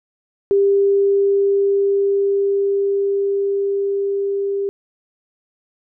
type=tone with level ramp; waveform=sine; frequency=397.6 Hz; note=G4; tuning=25 cents sharp; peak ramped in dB=-11 to -18 dBFS; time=0.51-4.69 s; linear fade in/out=0 ms; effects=none